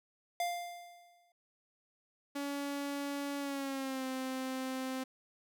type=tone with exponential decay; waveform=square; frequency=698.5 Hz; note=F5; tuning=in tune; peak=-31 dBFS; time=0.4-1.32 s; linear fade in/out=2 ms; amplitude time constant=200 ms
type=tone with pitch glide; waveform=sawtooth; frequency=282.9 to 260.9 Hz; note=C#4 to C4; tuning=+35 to -5 cents; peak=-32 dBFS; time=2.35-5.04 s; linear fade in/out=10 ms; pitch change=-140 cents; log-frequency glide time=3.39-4.05 s
effects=none